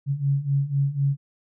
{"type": "beating tone pair", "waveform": "sine", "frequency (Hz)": [137.3, 141.3], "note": ["C#3", "C#3"], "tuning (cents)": [-16, 34], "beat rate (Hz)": 4, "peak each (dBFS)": [-25, -22], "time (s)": [0.06, 1.17], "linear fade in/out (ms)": 50, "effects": []}